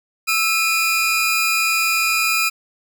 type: tone pair together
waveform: sawtooth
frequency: 1318.5 / 2443 Hz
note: E6 / D#7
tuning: 0 / -32 cents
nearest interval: major seventh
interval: 1068 cents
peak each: -18 / -14 dBFS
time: 0.27-2.5 s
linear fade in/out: 20 ms
effects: none